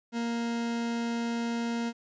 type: tone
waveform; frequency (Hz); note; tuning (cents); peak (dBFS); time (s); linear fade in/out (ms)
40% pulse; 233.6; A#3; +4; -28; 0.12-1.93; 50
effects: resampled to 16000 Hz + 11-bit